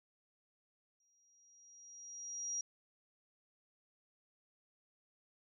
sine tone with exponential growth, 5720 Hz, F8, 41 cents sharp, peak -35 dBFS, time 1-2.61 s, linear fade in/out 2 ms, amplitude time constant 350 ms, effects none

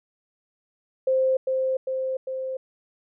sine tone with echo, 523.3 Hz, C5, in tune, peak -18 dBFS, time 1.07-1.37 s, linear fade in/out 5 ms, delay 400 ms, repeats 3, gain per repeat -3 dB, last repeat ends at 2.57 s, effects none

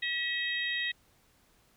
harmonic tone with a mistuned harmonic, 643 Hz, E5, 43 cents flat, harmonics 3 / 4 / 5 / 6, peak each -32 / -38 / -39 / -36 dBFS, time 0.02-0.92 s, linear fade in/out 10 ms, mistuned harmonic 6, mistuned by -39 cents, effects pink hiss -66 dBFS RMS until 1.76 s

